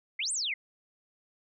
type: exponential two-way sweep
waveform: sine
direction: up then down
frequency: 1975.5 to 9320 to 1975.5 Hz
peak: -29 dBFS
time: 0.19-0.54 s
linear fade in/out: 5 ms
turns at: 0.32 s
effects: none